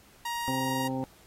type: tone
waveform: sawtooth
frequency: 942 Hz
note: A#5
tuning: 18 cents sharp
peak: -27 dBFS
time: 0.25-0.88 s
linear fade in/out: 5 ms
type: harmonic tone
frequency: 131.4 Hz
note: C3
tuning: 8 cents sharp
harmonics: 1 / 2 / 3 / 4 / 6 / 7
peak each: -36 / -31 / -43 / -37 / -39 / -42 dBFS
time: 0.48-1.04 s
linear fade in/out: 0 ms
effects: pink hiss -58 dBFS RMS until 1.26 s + AAC 48 kbps